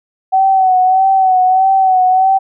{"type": "tone with vibrato", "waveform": "sine", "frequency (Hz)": 755, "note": "F#5", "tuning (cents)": 35, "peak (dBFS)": -7, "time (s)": [0.32, 2.39], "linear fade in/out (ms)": 20, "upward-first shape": "sine", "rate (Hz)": 1.6, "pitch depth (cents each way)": 41, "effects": []}